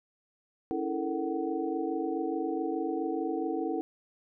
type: tone cluster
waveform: sine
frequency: 280.5 / 327.7 / 434.5 / 459.2 / 751 Hz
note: C#4 / E4 / A4 / A#4 / F#5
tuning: +21 / -10 / -22 / -26 / +26 cents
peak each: -36 / -32 / -37 / -37 / -38 dBFS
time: 0.71-3.81 s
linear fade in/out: 0 ms
effects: none